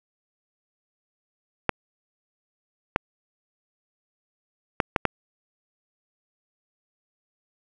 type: clicks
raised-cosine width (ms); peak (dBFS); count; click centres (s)
0.5; -4; 5; 1.693 / 2.961 / 4.802 / 4.962 / 5.053
effects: none